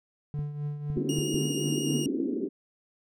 triangle tone with tremolo, 146.83 Hz, D3, in tune, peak -26 dBFS, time 0.34-2.07 s, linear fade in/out 0 ms, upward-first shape triangle, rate 3.9 Hz, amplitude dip 65%
clicks, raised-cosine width 5 ms, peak -26 dBFS, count 5, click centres 0.391 / 0.901 / 0.972 / 1.187 / 1.344 s
pink band-pass noise, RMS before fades -30 dBFS, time 0.95-2.49 s, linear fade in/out 20 ms, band 230 to 390 Hz, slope 48 dB/octave
20% pulse tone with vibrato, 2848 Hz, F7, 33 cents sharp, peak -28 dBFS, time 1.09-2.06 s, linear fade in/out 2 ms, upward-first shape sine, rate 5.9 Hz, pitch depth 8 cents each way
effects none

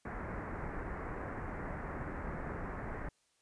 pink low-pass noise, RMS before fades -41 dBFS, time 0.05-3.09 s, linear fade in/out 5 ms, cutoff 2000 Hz, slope 48 dB/octave, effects white hiss -74 dBFS RMS until 3.41 s + resampled to 22050 Hz

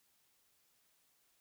silence, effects white hiss -74 dBFS RMS until 1.4 s

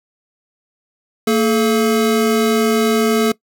square tone pair together, 227.9 / 430.2 Hz, A#3 / A4, -39 / -39 cents, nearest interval major seventh, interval 1100 cents, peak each -16 dBFS, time 1.27-3.32 s, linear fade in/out 5 ms, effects noise-tail reverb RT60 0.1 s tail -21 dB re dry

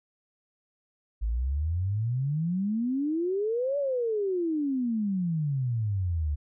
sine exponential two-way sweep, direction up then down, 51.8 to 580 to 70.8 Hz, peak -25 dBFS, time 1.21-6.36 s, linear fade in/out 20 ms, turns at 3.78 s, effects none

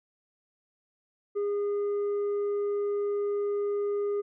triangle tone with tanh clipping, 408.4 Hz, G#4, 29 cents flat, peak -27 dBFS, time 1.35-4.22 s, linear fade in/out 20 ms, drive 8 dB, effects none

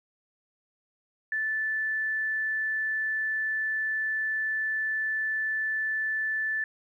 sine tone, 1753 Hz, A6, 7 cents flat, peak -26 dBFS, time 1.32-6.64 s, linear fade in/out 2 ms, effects 11-bit

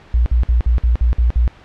sine tone bursts, 59.3 Hz, A#1, 30 cents sharp, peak -10 dBFS, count 8, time 0.14-1.478 s, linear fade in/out 0 ms, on 120 ms, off 54 ms, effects pink hiss -44 dBFS RMS until 1.64 s + low-pass 3000 Hz 12 dB/octave

